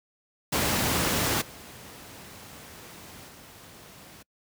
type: noise with level steps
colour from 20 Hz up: pink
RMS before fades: -25 / -45 / -48 dBFS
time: 0.52-4.23 s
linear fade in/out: 10 ms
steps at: 1.41 / 3.28 s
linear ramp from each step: 10 ms
effects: noise-tail reverb RT60 0.1 s tail -26 dB re dry + high-pass 80 Hz 12 dB/octave